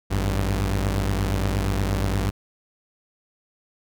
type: tone pair together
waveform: sawtooth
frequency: 52.74 / 97 Hz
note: G#1 / G2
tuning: +27 / -18 cents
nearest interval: major seventh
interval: 1055 cents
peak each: -20 dBFS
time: 0.1-2.31 s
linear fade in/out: 20 ms
effects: none

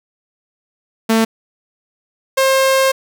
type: tone pair in turn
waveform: sawtooth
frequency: 224 / 532.8 Hz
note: A3 / C5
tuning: +31 / +31 cents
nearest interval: octave + minor third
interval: 1500 cents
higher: second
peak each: -7 dBFS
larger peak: neither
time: 1.09-1.25 / 2.37-2.92 s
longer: second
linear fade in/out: 10 ms
effects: none

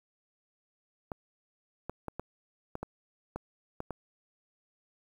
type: clicks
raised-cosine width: 1 ms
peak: -22 dBFS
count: 9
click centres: 1.118 / 1.896 / 2.083 / 2.196 / 2.754 / 2.83 / 3.36 / 3.804 / 3.907 s
effects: 9-bit

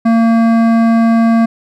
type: tone with hard clipping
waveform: sine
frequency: 228.4 Hz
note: A#3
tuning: 35 cents flat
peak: -9 dBFS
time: 0.05-1.46 s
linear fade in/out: 10 ms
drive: 13 dB
effects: none

